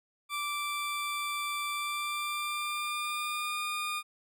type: tone with pitch glide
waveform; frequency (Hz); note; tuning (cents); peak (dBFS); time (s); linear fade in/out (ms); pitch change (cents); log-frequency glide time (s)
20% pulse; 1171 to 1215.1; D6 to D#6; -5 to -41; -27; 0.29-4.03; 50; +64; 1.71-3.62
effects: none